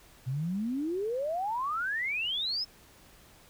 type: exponential sweep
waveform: sine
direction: up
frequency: 122.4 to 5320 Hz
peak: -29 dBFS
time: 0.26-2.65 s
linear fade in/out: 20 ms
effects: pink hiss -57 dBFS RMS until 3.49 s